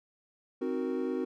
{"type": "chord", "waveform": "triangle", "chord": "C half-diminished seventh", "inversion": "none", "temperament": "equal", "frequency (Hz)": [261.6, 311.1, 370, 466.2], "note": ["C4", "Eb4", "Gb4", "Bb4"], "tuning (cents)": [0, 0, 0, 0], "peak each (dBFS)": [-32, -36, -32, -35], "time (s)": [0.61, 1.25], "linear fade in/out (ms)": 10, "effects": []}